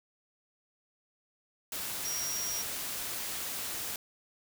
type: tone in noise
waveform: sine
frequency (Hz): 5670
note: F8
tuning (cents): +25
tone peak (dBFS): -34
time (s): 2.05-2.62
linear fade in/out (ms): 2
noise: white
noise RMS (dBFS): -37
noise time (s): 1.72-3.96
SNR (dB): 0
effects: none